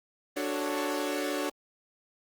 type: chord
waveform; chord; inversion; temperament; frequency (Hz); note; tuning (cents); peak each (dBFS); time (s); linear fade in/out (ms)
sawtooth; D major seventh; none; equal; 293.7 / 370 / 440 / 554.4; D4 / F#4 / A4 / C#5; 0 / 0 / 0 / 0; -29 / -32 / -33 / -31; 0.36-1.5; 10
effects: Opus 24 kbps